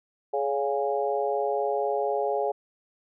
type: harmonic tone with a mistuned harmonic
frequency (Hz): 140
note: C#3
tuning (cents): +18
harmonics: 3 / 4 / 5 / 6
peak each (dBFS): -28 / -29 / -30 / -31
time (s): 0.33-2.52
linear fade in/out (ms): 10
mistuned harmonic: 6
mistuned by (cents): -33
effects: none